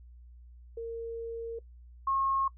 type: tone pair in turn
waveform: sine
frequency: 459.8 / 1082.9 Hz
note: A#4 / C#6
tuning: -24 / -41 cents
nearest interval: octave + minor third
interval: 1483 cents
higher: second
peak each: -34 / -26 dBFS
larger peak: second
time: 0.77-1.59 / 2.07-2.48 s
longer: first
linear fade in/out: 5 ms
effects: noise-tail reverb RT60 0.1 s tail -20 dB re dry + added 60 Hz sine -49 dBFS peak until 2.57 s